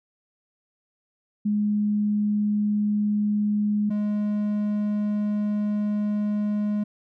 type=tone pair in turn; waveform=sine / triangle; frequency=208.5 / 208.5 Hz; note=G#3 / G#3; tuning=+7 / +7 cents; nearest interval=unison; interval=0 cents; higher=neither; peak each=-20 dBFS; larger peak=neither; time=1.45-3.9 / 3.9-6.84 s; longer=second; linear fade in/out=10 ms; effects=none